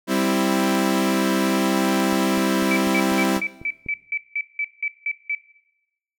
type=chord; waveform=sawtooth; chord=C major; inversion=second; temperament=equal; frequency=196 / 261.6 / 329.6 Hz; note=G3 / C4 / E4; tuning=0 / 0 / 0 cents; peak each=-19 dBFS; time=0.07-3.41 s; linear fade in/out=50 ms
type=click train; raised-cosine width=3 ms; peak=-25 dBFS; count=8; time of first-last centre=2.13-3.863 s; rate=4.04 Hz
type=tone bursts; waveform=sine; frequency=2309 Hz; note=D7; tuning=30 cents flat; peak=-21 dBFS; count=12; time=2.71-5.35 s; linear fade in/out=2 ms; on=55 ms; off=180 ms
effects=noise-tail reverb RT60 0.9 s tail -17 dB re dry